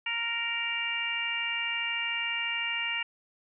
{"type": "harmonic tone", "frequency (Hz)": 466.2, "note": "A#4", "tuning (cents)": 0, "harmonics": [2, 3, 4, 5, 6], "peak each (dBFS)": [-41, -42, -36, -33, -32], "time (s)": [0.06, 3.03], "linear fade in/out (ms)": 5, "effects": []}